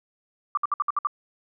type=tone bursts; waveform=sine; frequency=1174.7 Hz; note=D6; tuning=in tune; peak=-20 dBFS; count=7; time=0.55-1.071 s; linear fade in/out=2 ms; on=23 ms; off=60 ms; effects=none